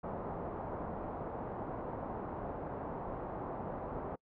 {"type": "low-pass noise", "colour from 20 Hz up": "white", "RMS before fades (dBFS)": -41, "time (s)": [0.03, 4.16], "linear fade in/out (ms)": 10, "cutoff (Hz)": 920, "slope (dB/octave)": 24, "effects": ["noise-tail reverb RT60 0.1 s tail -26 dB re dry"]}